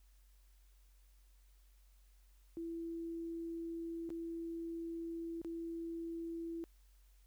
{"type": "tone with dropouts", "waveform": "sine", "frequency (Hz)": 333.1, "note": "E4", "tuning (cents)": 18, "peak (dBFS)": -40, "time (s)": [2.57, 6.64], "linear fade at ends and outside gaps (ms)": 0, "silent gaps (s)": [[4.092, 4.103], [5.416, 5.447]], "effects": ["added 47 Hz sine -62 dBFS peak until 7.26 s", "white hiss -75 dBFS RMS until 7.26 s"]}